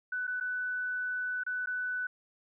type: tone with dropouts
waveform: sine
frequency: 1494 Hz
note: F#6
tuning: 16 cents sharp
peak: -31 dBFS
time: 0.12-2.07 s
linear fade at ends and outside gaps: 5 ms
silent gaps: 0.27-0.276 / 0.401-0.408 / 1.436-1.464 / 1.66-1.671 s
effects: none